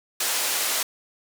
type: band-pass noise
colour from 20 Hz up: white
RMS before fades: -25 dBFS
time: 0.2-0.83 s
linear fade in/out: 5 ms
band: 430 to 12000 Hz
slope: 12 dB/octave
effects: none